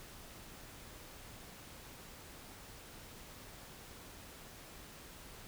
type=silence; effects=pink hiss -53 dBFS RMS until 5.47 s